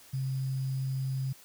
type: tone with sample-and-hold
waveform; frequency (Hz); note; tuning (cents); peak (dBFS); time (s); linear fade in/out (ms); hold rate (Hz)
sine; 132.8; C3; +26; -29; 0.13-1.33; 10; 4900
effects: white hiss -55 dBFS RMS until 1.44 s